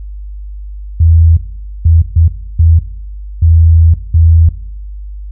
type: tone bursts at uneven times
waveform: sine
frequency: 82.1 Hz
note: E2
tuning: 6 cents flat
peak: -3 dBFS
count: 6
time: 1-1.37 / 1.85-2.02 / 2.16-2.28 / 2.59-2.79 / 3.42-3.94 / 4.14-4.49 s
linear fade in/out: 5 ms
effects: noise-tail reverb RT60 0.8 s tail -17 dB re dry + added 50 Hz sine -22 dBFS peak until 5.31 s